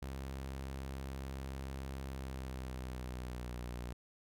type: tone with pitch glide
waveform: sawtooth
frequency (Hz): 67 to 60.73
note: C2 to B1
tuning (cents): +42 to -28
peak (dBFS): -37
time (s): 0.02-3.93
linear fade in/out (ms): 5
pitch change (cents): -170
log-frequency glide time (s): 2.04-3.61
effects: none